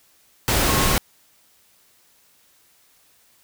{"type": "tone in noise", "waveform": "sine", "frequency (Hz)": 1083, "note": "C#6", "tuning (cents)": -41, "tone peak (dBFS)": -26, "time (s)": [0.68, 0.94], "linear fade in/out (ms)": 0, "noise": "pink", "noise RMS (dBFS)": -19, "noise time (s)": [0.48, 0.98], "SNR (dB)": -10, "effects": ["white hiss -58 dBFS RMS until 3.43 s"]}